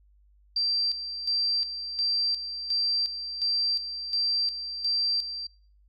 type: tone with tremolo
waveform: sine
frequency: 4703 Hz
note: D8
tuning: 2 cents sharp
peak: -23 dBFS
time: 0.56-5.47 s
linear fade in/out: 5 ms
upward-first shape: square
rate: 1.4 Hz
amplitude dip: 65%
effects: noise-tail reverb RT60 0.5 s tail -26 dB re dry + added 50 Hz sine -57 dBFS peak until 5.88 s